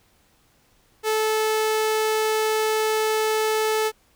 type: tone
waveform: sawtooth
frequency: 435.3 Hz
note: A4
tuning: 19 cents flat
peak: -16 dBFS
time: 1.03-3.92 s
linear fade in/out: 50 ms
effects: pink hiss -61 dBFS RMS until 4.15 s